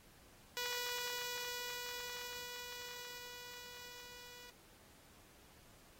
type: tone with level ramp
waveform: 5% pulse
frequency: 489 Hz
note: B4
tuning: 17 cents flat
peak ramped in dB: -26 to -41 dBFS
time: 0.57-4.5 s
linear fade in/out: 0 ms
effects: pink hiss -64 dBFS RMS until 5.99 s + AAC 48 kbps